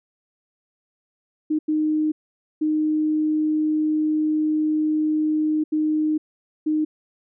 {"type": "tone bursts at uneven times", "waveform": "sine", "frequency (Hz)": 308.1, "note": "D#4", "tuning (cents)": -17, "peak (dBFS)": -18, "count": 5, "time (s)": [[1.5, 1.59], [1.68, 2.12], [2.61, 5.64], [5.72, 6.18], [6.66, 6.85]], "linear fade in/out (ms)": 10, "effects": []}